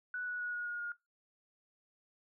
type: tone with pitch steps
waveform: sine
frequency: 1480 / 1468.9 / 1457.9 / 1447 / 1436.2 / 1425.5 Hz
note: F#6 / F#6 / F#6 / F#6 / F6 / F6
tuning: 0 / -13 / -26 / -39 / +48 / +35 cents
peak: -36 dBFS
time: 0.14-0.92 s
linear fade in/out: 2 ms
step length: 130 ms
effects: noise-tail reverb RT60 0.2 s tail -21 dB re dry